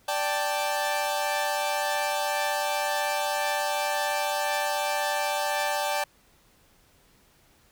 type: chord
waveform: sawtooth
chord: D suspended fourth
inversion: none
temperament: equal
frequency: 587.3 / 784 / 880 Hz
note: D5 / G5 / A5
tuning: 0 / 0 / 0 cents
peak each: -26 dBFS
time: 0.08-6.04 s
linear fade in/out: 5 ms
effects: pink hiss -61 dBFS RMS until 7.71 s